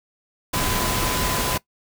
sine tone in noise, 1009 Hz, B5, 37 cents sharp, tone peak -30 dBFS, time 0.53-1.58 s, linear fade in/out 10 ms, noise pink, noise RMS -23 dBFS, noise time 0.53-1.58 s, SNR -10 dB, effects noise-tail reverb RT60 0.1 s tail -20 dB re dry

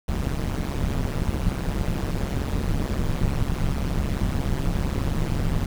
brown noise with amplitude modulation, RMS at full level -20 dBFS, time 0.08-5.66 s, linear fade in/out 5 ms, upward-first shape sine, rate 137 Hz, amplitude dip 100%, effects none

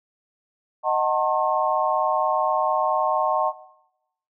sine chord, D# diminished seventh, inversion none, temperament just, 622.3 / 746.7 / 896 / 1075.3 Hz, D#5 / F#5 / A5 / C6, 0 / +16 / +31 / +47 cents, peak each -24 dBFS, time 0.83-3.53 s, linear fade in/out 50 ms, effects noise-tail reverb RT60 0.8 s tail -17 dB re dry

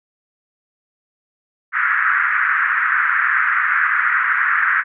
pink band-pass noise, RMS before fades -17 dBFS, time 1.72-4.84 s, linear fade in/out 50 ms, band 1300 to 1900 Hz, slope 48 dB/octave, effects none

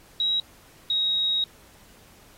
sine tone pair in turn, 3844 / 3789 Hz, B7 / A#7, -48 / +27 cents, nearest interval unison, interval 25 cents, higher first, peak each -21 dBFS, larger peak neither, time 0.2-0.4 / 0.9-1.44 s, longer second, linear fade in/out 2 ms, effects pink hiss -54 dBFS RMS until 2.37 s + AAC 48 kbps

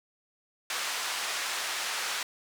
pink band-pass noise, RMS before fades -33 dBFS, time 0.7-2.23 s, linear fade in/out 2 ms, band 1100 to 8200 Hz, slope 12 dB/octave, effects none

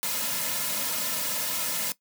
white noise with comb filter, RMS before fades -29 dBFS, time 0.03-1.92 s, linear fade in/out 0 ms, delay 2.6 ms, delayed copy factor -1, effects noise-tail reverb RT60 0.1 s tail -18 dB re dry + high-pass 150 Hz 12 dB/octave

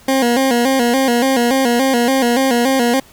20% pulse tone with vibrato, 252.3 Hz, B3, 37 cents sharp, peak -7 dBFS, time 0.08-3 s, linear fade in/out 5 ms, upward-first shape square, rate 3.5 Hz, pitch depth 98 cents each way, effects pink hiss -45 dBFS RMS until 3.12 s

